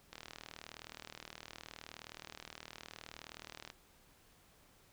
click train, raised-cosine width 0.2 ms, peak -29 dBFS, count 141, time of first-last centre 0.13-3.701 s, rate 39.2 Hz, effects pink hiss -66 dBFS RMS until 4.92 s

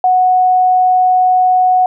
sine tone, 737 Hz, F#5, 7 cents flat, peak -7 dBFS, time 0.04-1.86 s, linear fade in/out 2 ms, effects none

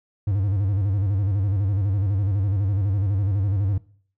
triangle tone with vibrato, 98.7 Hz, G2, 12 cents sharp, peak -17 dBFS, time 0.27-3.78 s, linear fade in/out 5 ms, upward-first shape square, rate 12 Hz, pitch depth 84 cents each way, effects noise-tail reverb RT60 0.5 s tail -20 dB re dry

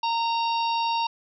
harmonic tone with a mistuned harmonic, 923 Hz, A#5, 17 cents flat, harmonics 1 / 3 / 4 / 5 / 6, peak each -23 / -33 / -35 / -37 / -39 dBFS, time 0.03-1.07 s, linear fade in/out 5 ms, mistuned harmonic 4, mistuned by +27 cents, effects none

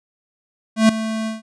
square tone with ADSR envelope, 220.7 Hz, A3, 5 cents sharp, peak -8 dBFS, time 0.76-1.42 s, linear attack 130 ms, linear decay 4 ms, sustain -14 dB, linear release 150 ms, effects resampled to 22050 Hz

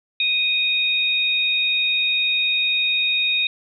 sine tone pair together, 2489 / 3729 Hz, D#7 / A#7, 0 / 0 cents, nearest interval perfect fifth, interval 700 cents, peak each -20 dBFS, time 0.2-3.47 s, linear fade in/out 2 ms, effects none

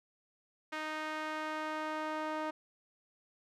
sawtooth tone with band-pass filter sweep, 310 Hz, D#4, 6 cents flat, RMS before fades -38 dBFS, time 0.72-2.51 s, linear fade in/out 10 ms, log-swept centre 1700 to 940 Hz, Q 1.1, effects none

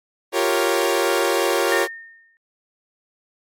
sawtooth chord, G half-diminished seventh, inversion third, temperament equal, 349.2 / 392 / 466.2 / 554.4 Hz, F4 / G4 / Bb4 / Db5, 0 / 0 / 0 / 0 cents, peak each -19 dBFS, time 0.32-1.88 s, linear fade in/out 50 ms
sine tone with exponential decay, 1827 Hz, A#6, 35 cents flat, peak -19 dBFS, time 1.72-2.37 s, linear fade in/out 0 ms, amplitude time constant 140 ms
effects MP3 64 kbps

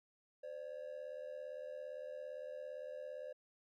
triangle ring-modulated tone, 554 Hz, C#5, 1 cent flat, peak -39 dBFS, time 0.43-3.33 s, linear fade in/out 10 ms, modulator 38.8 Hz, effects tanh soft clip ceiling -35 dBFS

